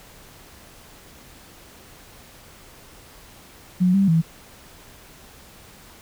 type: tone with pitch steps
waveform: sine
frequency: 181.7 / 196.1 / 163.3 Hz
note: F#3 / G3 / E3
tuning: -31 / +1 / -16 cents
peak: -14 dBFS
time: 3.8-4.22 s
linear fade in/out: 20 ms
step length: 140 ms
effects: pink hiss -47 dBFS RMS until 6.01 s